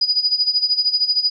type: tone with tremolo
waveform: sine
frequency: 4934 Hz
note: D#8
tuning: 15 cents flat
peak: -12 dBFS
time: 0.01-1.3 s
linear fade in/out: 5 ms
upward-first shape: sine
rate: 13 Hz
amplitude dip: 80%
effects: none